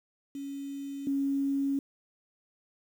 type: tone pair in turn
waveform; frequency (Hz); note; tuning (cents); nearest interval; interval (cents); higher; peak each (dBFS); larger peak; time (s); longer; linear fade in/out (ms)
sine; 278.6 / 276.5; C#4 / C#4; +9 / -4; unison; 13; first; -35 / -26; second; 0.35-1.07 / 1.07-1.79; neither; 2
effects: 9-bit